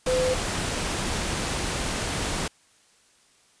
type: tone in noise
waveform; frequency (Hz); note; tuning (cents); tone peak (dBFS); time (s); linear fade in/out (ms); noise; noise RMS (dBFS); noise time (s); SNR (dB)
sine; 510; C5; -44; -21; 0.07-0.34; 5; pink; -28; 0.06-2.48; +4
effects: white hiss -60 dBFS RMS until 3.6 s + resampled to 22050 Hz